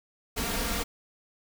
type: noise with comb filter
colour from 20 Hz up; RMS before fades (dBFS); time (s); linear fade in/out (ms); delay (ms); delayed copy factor
pink; -30; 0.36-0.84; 20; 4.3; +0.75
effects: none